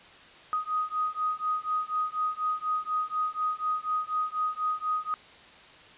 sine beating tone pair, 1247 / 1251.1 Hz, D#6 / D#6, +3 / +9 cents, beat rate 4.1 Hz, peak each -30 dBFS, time 0.53-5.14 s, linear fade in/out 0 ms, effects white hiss -51 dBFS RMS until 5.97 s + resampled to 8000 Hz

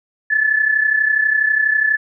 sine tone pair together, 1727.8 / 1760 Hz, A6 / A6, -32 / 0 cents, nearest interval unison, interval 32 cents, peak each -14 / -19 dBFS, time 0.3-1.97 s, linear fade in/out 10 ms, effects none

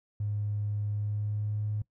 triangle tone with pitch glide, 103.83 to 105.58 Hz, G#2 to G#2, 0 to +29 cents, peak -25 dBFS, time 0.2-1.82 s, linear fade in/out 5 ms, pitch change +29 cents, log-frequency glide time 0.89-1.68 s, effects noise-tail reverb RT60 0.1 s tail -24 dB re dry + tanh soft clip ceiling -26 dBFS

